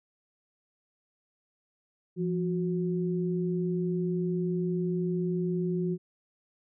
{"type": "tone pair together", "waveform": "sine", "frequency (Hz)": [172.4, 365.3], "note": ["F3", "F#4"], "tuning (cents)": [-22, -22], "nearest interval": "octave + minor second", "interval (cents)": 1300, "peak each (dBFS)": [-28, -31], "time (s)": [2.16, 5.98], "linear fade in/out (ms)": 50, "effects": []}